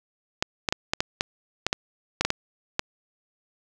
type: clicks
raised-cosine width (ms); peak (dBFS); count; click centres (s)
0.2; -5; 12; 0.425 / 0.688 / 0.725 / 0.935 / 1.005 / 1.209 / 1.666 / 1.729 / 2.21 / 2.25 / 2.304 / 2.794
effects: none